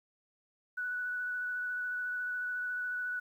sine tone with vibrato, 1480 Hz, F#6, in tune, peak -33 dBFS, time 0.77-3.2 s, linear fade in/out 10 ms, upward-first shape square, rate 14 Hz, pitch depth 10 cents each way, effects 11-bit

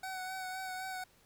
25% pulse tone with vibrato, 750 Hz, F#5, 23 cents sharp, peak -35 dBFS, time 0.03-1.04 s, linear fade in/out 5 ms, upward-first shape sine, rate 3.9 Hz, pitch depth 24 cents each way, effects pink hiss -66 dBFS RMS until 1.25 s

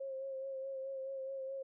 sine tone with vibrato, 536 Hz, C5, 42 cents sharp, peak -39 dBFS, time 0-1.63 s, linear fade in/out 10 ms, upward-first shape sine, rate 4.7 Hz, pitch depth 27 cents each way, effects none

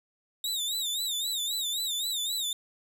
sawtooth tone with vibrato, 3729 Hz, A#7, in tune, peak -26 dBFS, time 0.44-2.53 s, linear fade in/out 2 ms, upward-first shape sine, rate 3.8 Hz, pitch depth 120 cents each way, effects none

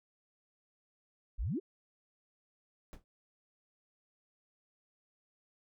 sine exponential sweep, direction up, 37.28 to 433.3 Hz, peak -32 dBFS, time 1.38-1.6 s, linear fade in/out 20 ms
brown noise with exponential decay, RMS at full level -41 dBFS, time 2.93-3.04 s, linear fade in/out 0 ms, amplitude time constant 23 ms
effects none

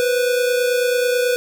square tone pair together, 490.8 / 520 Hz, B4 / C5, -11 / -11 cents, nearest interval minor second, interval 100 cents, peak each -17 / -25 dBFS, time 0-1.36 s, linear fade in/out 0 ms, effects none

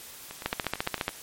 two click trains, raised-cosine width 0.3 ms, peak -10 / -22 dBFS, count 10 / 8, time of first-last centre 0.46-1.081 / 0.31-1.091 s, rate 14.5 / 8.96 Hz, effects white hiss -45 dBFS RMS until 1.22 s + MP3 64 kbps

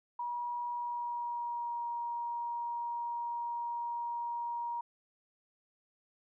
sine tone with pitch glide, 961 to 946.1 Hz, B5 to A#5, -48 to +25 cents, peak -34 dBFS, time 0.19-4.81 s, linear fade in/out 5 ms, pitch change -27 cents, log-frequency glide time 0.7-1.86 s, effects none

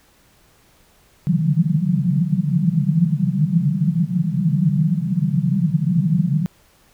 white band-pass noise, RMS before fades -18 dBFS, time 1.27-6.46 s, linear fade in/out 0 ms, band 140 to 190 Hz, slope 96 dB/octave, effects pink hiss -55 dBFS RMS until 6.93 s

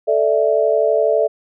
sine chord, A suspended fourth, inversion none, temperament equal, 440 / 587.3 / 659.3 Hz, A4 / D5 / E5, 0 / 0 / 0 cents, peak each -17 dBFS, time 0.07-1.28 s, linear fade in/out 20 ms, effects none

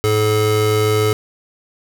square tone pair together, 107.2 / 428.8 Hz, A2 / A4, -45 / -45 cents, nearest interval 2 octaves, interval 2400 cents, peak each -18 / -16 dBFS, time 0.04-1.13 s, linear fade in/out 0 ms, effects none

